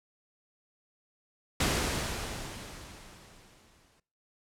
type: noise with exponential decay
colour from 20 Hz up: pink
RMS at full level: -26 dBFS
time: 1.6-4 s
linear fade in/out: 5 ms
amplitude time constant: 520 ms
effects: noise-tail reverb RT60 0.5 s tail -22 dB re dry + low-pass 10000 Hz 12 dB/octave

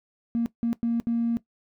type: tone bursts at uneven times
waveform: triangle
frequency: 233.1 Hz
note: A#3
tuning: in tune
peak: -18 dBFS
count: 4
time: 0.35-0.46 / 0.63-0.73 / 0.83-1 / 1.07-1.37 s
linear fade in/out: 0 ms
effects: noise-tail reverb RT60 0.1 s tail -19 dB re dry + tanh soft clip ceiling -20 dBFS

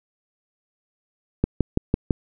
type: click train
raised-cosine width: 3 ms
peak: -5 dBFS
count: 5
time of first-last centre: 1.44-2.108 s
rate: 5.99 Hz
effects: none

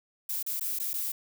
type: noise with dropouts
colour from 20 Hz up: violet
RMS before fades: -32 dBFS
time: 0.29-1.12 s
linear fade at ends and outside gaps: 5 ms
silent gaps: 0.428-0.464 / 0.597-0.609 / 0.789-0.798 / 0.933-0.939 s
effects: none

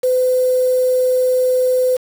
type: tone with quantisation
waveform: sine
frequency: 507 Hz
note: B4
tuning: 45 cents sharp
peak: -12 dBFS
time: 0.03-1.97 s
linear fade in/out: 10 ms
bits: 5
effects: none

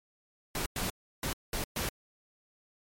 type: noise bursts at uneven times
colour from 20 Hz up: pink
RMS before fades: -33 dBFS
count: 5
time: 0.55-0.66 / 0.76-0.9 / 1.23-1.33 / 1.53-1.64 / 1.76-1.89 s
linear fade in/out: 2 ms
effects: MP3 64 kbps

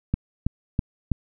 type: click train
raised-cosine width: 5 ms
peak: -9 dBFS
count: 4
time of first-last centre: 0.14-1.117 s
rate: 3.07 Hz
effects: none

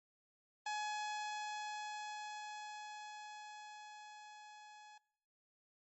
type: tone with level ramp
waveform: sawtooth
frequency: 844 Hz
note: G#5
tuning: 28 cents sharp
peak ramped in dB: -34 to -52 dBFS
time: 0.66-4.98 s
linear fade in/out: 5 ms
effects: noise-tail reverb RT60 1.0 s tail -24 dB re dry + MP3 32 kbps

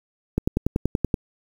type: click train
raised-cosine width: 3 ms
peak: -7 dBFS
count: 9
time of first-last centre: 0.38-1.142 s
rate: 10.5 Hz
effects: 7-bit

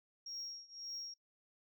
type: tone with tremolo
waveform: sine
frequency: 5588 Hz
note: F8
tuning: in tune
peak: -39 dBFS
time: 0.26-1.14 s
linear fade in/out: 5 ms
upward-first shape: triangle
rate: 1.8 Hz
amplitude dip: 95%
effects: noise-tail reverb RT60 0.1 s tail -24 dB re dry + tanh soft clip ceiling -39 dBFS

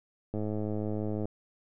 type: click train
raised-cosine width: 2 ms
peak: -21 dBFS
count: 98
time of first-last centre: 0.34-1.255 s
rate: 106 Hz
effects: none

